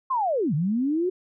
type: linear two-way sweep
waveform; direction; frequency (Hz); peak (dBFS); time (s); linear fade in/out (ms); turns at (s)
sine; down then up; 1087 to 138.59 to 377.4; -21; 0.1-1.1; 10; 0.54
effects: none